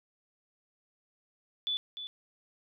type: tone with echo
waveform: sine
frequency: 3470 Hz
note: A7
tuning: 25 cents flat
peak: -29 dBFS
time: 1.67-1.77 s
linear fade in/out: 0 ms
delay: 300 ms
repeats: 1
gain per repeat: -9 dB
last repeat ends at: 2.07 s
effects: none